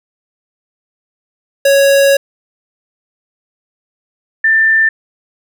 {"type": "tone pair in turn", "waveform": ["square", "sine"], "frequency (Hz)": [554.4, 1782.6], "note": ["C#5", "A6"], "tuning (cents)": [0, 22], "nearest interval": "octave + minor sixth", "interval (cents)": 2022, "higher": "second", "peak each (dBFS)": -7, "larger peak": "neither", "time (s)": [[1.65, 2.17], [4.44, 4.89]], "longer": "first", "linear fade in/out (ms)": 5, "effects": []}